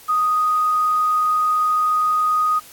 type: tone with quantisation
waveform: sine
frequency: 1244.5 Hz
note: D#6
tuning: in tune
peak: -15 dBFS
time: 0.08-2.6 s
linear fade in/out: 20 ms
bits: 7
effects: white hiss -44 dBFS RMS until 2.72 s + AAC 64 kbps